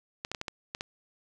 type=clicks; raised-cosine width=0.2 ms; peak=-17 dBFS; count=7; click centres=0.249 / 0.316 / 0.348 / 0.414 / 0.482 / 0.749 / 0.809 s; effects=none